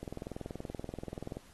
click train, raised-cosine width 2 ms, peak -26 dBFS, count 29, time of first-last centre 0.03-1.37 s, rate 20.9 Hz, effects pink hiss -60 dBFS RMS until 1.53 s + AAC 32 kbps

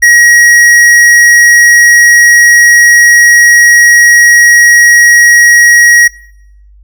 triangle tone with tanh clipping, 1900 Hz, A#6, 33 cents sharp, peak -3 dBFS, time 0.02-6.08 s, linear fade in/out 10 ms, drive 18 dB, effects noise-tail reverb RT60 0.7 s tail -21 dB re dry + added 50 Hz sine -35 dBFS peak until 6.83 s

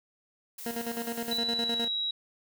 blue noise, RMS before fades -42 dBFS, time 0.58-1.38 s, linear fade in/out 5 ms
20% pulse tone with tremolo, 233.1 Hz, A#3, in tune, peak -26 dBFS, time 0.66-1.88 s, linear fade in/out 2 ms, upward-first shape square, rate 9.7 Hz, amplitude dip 65%
sine tone with pitch glide, 3951 to 3865 Hz, B7 to B7, 0 to -38 cents, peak -28 dBFS, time 1.31-2.11 s, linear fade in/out 5 ms, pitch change -38 cents, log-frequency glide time 1.52-1.92 s
effects none

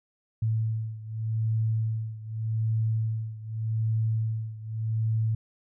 sine beating tone pair, 110.7 / 111.54 Hz, A2 / A2, +11 / +24 cents, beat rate 0.84 Hz, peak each -27 / -30 dBFS, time 0.42-5.35 s, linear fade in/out 5 ms, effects none

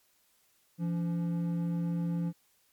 triangle tone pair together, 170 / 285.9 Hz, F3 / D4, -46 / -46 cents, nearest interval major sixth, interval 900 cents, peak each -27 / -38 dBFS, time 0.78-2.33 s, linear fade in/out 50 ms, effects white hiss -69 dBFS RMS until 2.72 s + MP3 96 kbps

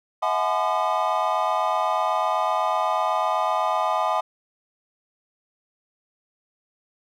triangle tone cluster, 643 / 731 / 850 / 1018 / 1210 Hz, E5 / F#5 / G#5 / C6 / D#6, -43 / -21 / +40 / -48 / -49 cents, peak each -25 dBFS, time 0.22-4.21 s, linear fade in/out 10 ms, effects none

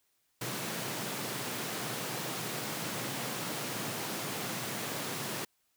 pink high-pass noise, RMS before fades -37 dBFS, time 0.41-5.45 s, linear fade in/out 5 ms, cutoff 110 Hz, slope 96 dB/octave, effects white hiss -75 dBFS RMS until 5.76 s

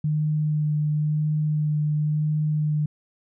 sine tone with vibrato, 151.6 Hz, D#3, 45 cents flat, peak -20 dBFS, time 0.04-2.86 s, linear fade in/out 5 ms, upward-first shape sine, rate 0.96 Hz, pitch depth 13 cents each way, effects none

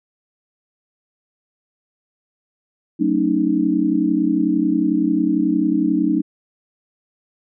sine chord, D# half-diminished seventh, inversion first, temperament just, 186.68 / 224 / 280 / 311.1 Hz, F#3 / A3 / C#4 / D#4, +16 / +31 / +18 / 0 cents, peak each -23 / -23 / -20 / -18 dBFS, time 2.99-6.22 s, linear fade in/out 20 ms, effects none

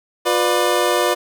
25% pulse chord, B diminished, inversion second, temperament just, 355.6 / 493.9 / 592.7 Hz, F4 / B4 / D5, +31 / 0 / +16 cents, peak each -16 dBFS, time 0.25-1.15 s, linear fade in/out 20 ms, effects none

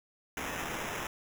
white noise with sample-and-hold, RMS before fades -37 dBFS, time 0.37-1.07 s, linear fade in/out 2 ms, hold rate 4410 Hz, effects none

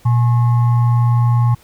sine tone with frequency modulation, 119.4 Hz, A#2, 42 cents sharp, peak -10 dBFS, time 0.05-1.55 s, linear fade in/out 10 ms, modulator 964 Hz, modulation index 0.28, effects pink hiss -49 dBFS RMS until 1.63 s

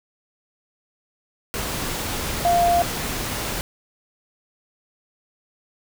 sine tone in noise, 695 Hz, F5, 9 cents flat, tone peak -15 dBFS, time 2.45-2.82 s, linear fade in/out 0 ms, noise pink, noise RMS -27 dBFS, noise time 1.54-3.61 s, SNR +9 dB, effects none

